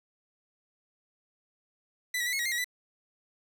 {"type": "tone with pitch steps", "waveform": "sawtooth", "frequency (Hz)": [1989, 1915, 1986, 2174, 1907, 2107, 1910, 1984], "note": ["B6", "A#6", "B6", "C#7", "A#6", "C7", "A#6", "B6"], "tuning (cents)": [12, 46, 9, -34, 39, 12, 42, 7], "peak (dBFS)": -25, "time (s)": [2.14, 2.644], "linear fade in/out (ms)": 5, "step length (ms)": 63, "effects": []}